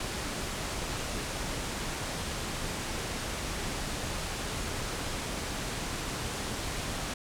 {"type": "low-pass noise", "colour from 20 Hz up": "pink", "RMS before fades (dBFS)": -35, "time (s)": [0, 7.14], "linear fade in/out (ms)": 5, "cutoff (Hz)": 10000, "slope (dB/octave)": 24, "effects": []}